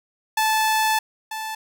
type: tone pair in turn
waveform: sawtooth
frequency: 873 / 876.3 Hz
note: A5 / A5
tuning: -14 / -7 cents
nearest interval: unison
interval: 7 cents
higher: second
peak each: -14 / -24 dBFS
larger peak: first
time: 0.37-0.99 / 1.31-1.55 s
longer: first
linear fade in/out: 5 ms
effects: none